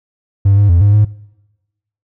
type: tone with pitch steps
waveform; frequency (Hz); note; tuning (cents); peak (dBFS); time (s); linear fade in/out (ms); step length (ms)
triangle; 99.2 / 102 / 86.1 / 102 / 105.3; G2 / G#2 / F2 / G#2 / G#2; +21 / -31 / -24 / -31 / +24; -3; 0.45-1.05; 10; 120
effects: noise-tail reverb RT60 1.0 s tail -25 dB re dry + tanh soft clip ceiling -1 dBFS